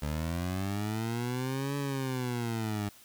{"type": "linear two-way sweep", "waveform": "20% pulse", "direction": "up then down", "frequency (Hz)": [72.2, 142.5, 101.2], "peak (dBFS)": -26, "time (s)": [0.02, 2.89], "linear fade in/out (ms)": 5, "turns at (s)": 1.77, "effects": ["white hiss -56 dBFS RMS until 3.04 s"]}